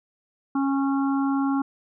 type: harmonic tone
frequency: 274.4 Hz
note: C#4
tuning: 17 cents flat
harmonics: 1 / 3 / 4 / 5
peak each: -21 / -31 / -33 / -35 dBFS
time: 0.55-1.62 s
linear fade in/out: 5 ms
effects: none